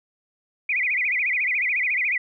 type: tone with vibrato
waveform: sine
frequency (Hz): 2217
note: C#7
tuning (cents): 0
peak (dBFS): -20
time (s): 0.69-2.18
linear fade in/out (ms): 5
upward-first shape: sine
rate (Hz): 14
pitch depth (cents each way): 210
effects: none